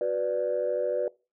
sine chord, B minor, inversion second, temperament equal, 370 / 493.9 / 587.3 Hz, F#4 / B4 / D5, 0 / 0 / 0 cents, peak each -32 / -27 / -27 dBFS, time 0.01-1.08 s, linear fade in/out 2 ms, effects noise-tail reverb RT60 0.3 s tail -23 dB re dry + tanh soft clip ceiling -18 dBFS

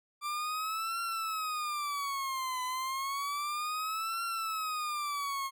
40% pulse tone with vibrato, 1174.7 Hz, D6, in tune, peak -32 dBFS, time 0.21-5.51 s, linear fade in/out 50 ms, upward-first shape triangle, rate 0.31 Hz, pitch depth 270 cents each way, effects none

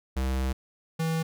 square tone pair in turn, 65.41 / 162.13 Hz, C2 / E3, 0 / -28 cents, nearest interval octave + major third, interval 1572 cents, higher second, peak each -26 dBFS, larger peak neither, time 0.16-0.53 / 0.99-1.23 s, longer first, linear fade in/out 10 ms, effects none

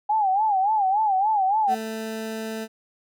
sine tone with vibrato, 813 Hz, G#5, 37 cents flat, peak -18 dBFS, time 0.09-1.75 s, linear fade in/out 10 ms, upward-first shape sine, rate 3.5 Hz, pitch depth 140 cents each way
20% pulse tone, 221.1 Hz, A3, 9 cents sharp, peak -24 dBFS, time 1.67-2.68 s, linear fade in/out 50 ms
effects none

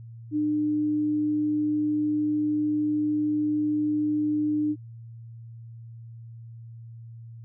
sine tone, 301.1 Hz, D4, 43 cents sharp, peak -22 dBFS, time 0.31-4.76 s, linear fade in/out 50 ms, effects added 115 Hz sine -40 dBFS peak until 7.44 s

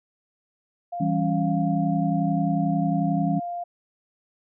sine tone, 698.5 Hz, F5, in tune, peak -28 dBFS, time 0.92-3.64 s, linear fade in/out 10 ms
sine chord, C# diminished, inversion first, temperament equal, 164.81 / 196 / 277.2 Hz, E3 / G3 / C#4, 0 / 0 / 0 cents, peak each -24 / -26 / -26 dBFS, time 1-3.4 s, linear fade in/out 10 ms
effects none

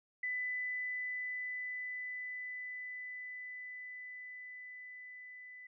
sine tone with level ramp, 1998 Hz, B6, 20 cents sharp, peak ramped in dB -34 to -49 dBFS, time 0.23-5.67 s, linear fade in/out 5 ms, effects none

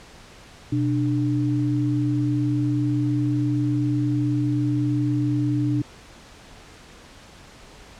sine tone pair together, 124.6 / 296.7 Hz, B2 / D4, +16 / +18 cents, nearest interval octave + minor third, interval 1502 cents, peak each -22 dBFS, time 0.72-5.82 s, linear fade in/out 5 ms, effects pink hiss -46 dBFS RMS until 7.99 s + low-pass 7000 Hz 12 dB/octave

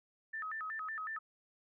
sine tone with vibrato, 1502 Hz, F#6, 26 cents sharp, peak -38 dBFS, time 0.33-1.19 s, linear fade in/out 10 ms, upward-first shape square, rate 5.4 Hz, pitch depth 290 cents each way, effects none

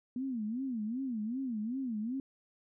sine tone with vibrato, 238.4 Hz, A#3, 39 cents sharp, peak -33 dBFS, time 0.16-2.2 s, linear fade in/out 2 ms, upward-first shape sine, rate 2.6 Hz, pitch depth 220 cents each way, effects none

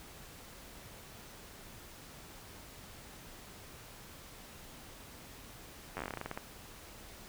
slowing click train, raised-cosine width 0.5 ms, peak -23 dBFS, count 15, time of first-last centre 5.97-6.375 s, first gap 10 ms, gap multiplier 1.15, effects pink hiss -52 dBFS RMS until 7.28 s

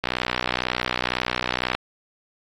click train, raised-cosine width 0.3 ms, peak -6 dBFS, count 107, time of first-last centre 0.04-1.75 s, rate 62 Hz, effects AAC 48 kbps

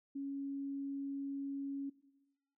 sine tone, 277.2 Hz, C#4, in tune, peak -38 dBFS, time 0.15-1.9 s, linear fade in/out 10 ms, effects noise-tail reverb RT60 1.0 s tail -18 dB re dry

